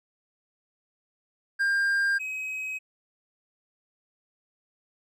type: tone pair in turn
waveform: triangle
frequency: 1600 / 2539 Hz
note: G6 / D#7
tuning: +35 / +34 cents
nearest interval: minor sixth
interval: 799 cents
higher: second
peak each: -20 / -29 dBFS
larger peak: first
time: 1.59-2.19 / 2.19-2.79 s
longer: neither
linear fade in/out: 20 ms
effects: none